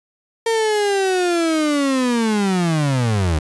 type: linear sweep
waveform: 35% pulse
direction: down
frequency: 460 to 73.3 Hz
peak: -14 dBFS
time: 0.46-3.39 s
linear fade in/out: 5 ms
effects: resampled to 24000 Hz